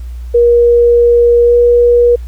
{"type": "tone with pitch glide", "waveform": "sine", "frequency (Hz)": [475.7, 480.1], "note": ["A#4", "B4"], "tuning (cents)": [35, -49], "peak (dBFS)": -4, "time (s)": [0.34, 2.16], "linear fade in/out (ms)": 10, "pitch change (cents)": 16, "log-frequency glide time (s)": [1.44, 1.55], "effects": ["added 60 Hz sine -21 dBFS peak until 2.27 s", "pink hiss -47 dBFS RMS until 2.27 s"]}